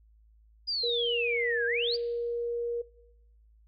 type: exponential two-way sweep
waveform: sine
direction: down then up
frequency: 4960 to 1570 to 4960 Hz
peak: -28 dBFS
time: 0.67-1.97 s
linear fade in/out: 20 ms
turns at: 1.66 s
type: tone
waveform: sine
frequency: 473.2 Hz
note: A#4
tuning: 26 cents sharp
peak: -29 dBFS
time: 0.83-2.82 s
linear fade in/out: 10 ms
effects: noise-tail reverb RT60 0.9 s tail -22 dB re dry + added 54 Hz sine -57 dBFS peak until 3.67 s